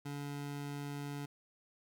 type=tone; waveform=25% pulse; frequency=143.3 Hz; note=D3; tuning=42 cents flat; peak=-36 dBFS; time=0.05-1.26 s; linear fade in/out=10 ms; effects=none